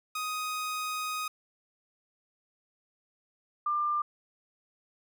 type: tone pair in turn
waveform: sawtooth / sine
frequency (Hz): 1250 / 1193.8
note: D#6 / D6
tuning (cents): +8 / +28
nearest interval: minor second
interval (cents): 80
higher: first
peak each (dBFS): -28 / -26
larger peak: second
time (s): 0.15-1.28 / 3.66-4.02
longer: first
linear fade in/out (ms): 5
effects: none